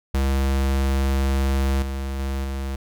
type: tone with level steps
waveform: square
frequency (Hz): 67.6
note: C#2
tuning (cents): -43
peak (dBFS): -19 / -26 / -24 / -26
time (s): 0.14-2.76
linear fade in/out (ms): 5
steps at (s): 1.82 / 2.19 / 2.44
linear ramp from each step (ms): 2
effects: none